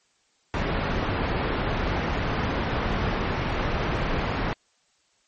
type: low-pass noise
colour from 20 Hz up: pink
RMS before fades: -26 dBFS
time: 0.54-4.53 s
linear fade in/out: 0 ms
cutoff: 2200 Hz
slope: 12 dB/octave
effects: white hiss -66 dBFS RMS until 5.27 s + MP3 32 kbps